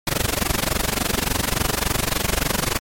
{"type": "noise with amplitude modulation", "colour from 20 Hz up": "pink", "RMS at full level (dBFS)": -18, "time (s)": [0.07, 2.79], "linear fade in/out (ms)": 2, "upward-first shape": "sine", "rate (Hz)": 23.5, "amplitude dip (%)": 95, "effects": ["MP3 64 kbps"]}